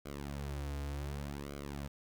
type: tone with flanger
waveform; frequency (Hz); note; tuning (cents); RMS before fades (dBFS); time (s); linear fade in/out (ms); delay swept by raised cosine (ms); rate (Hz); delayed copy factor
sawtooth; 71; C#2; +42; -41; 0.05-1.88; 10; 1.1 to 5.3; 0.67; -0.95
effects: 11-bit